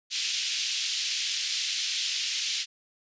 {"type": "band-pass noise", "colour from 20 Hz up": "pink", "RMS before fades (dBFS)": -30, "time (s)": [0.1, 2.66], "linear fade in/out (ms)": 50, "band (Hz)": [2800, 6400], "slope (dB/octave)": 24, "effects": ["resampled to 16000 Hz"]}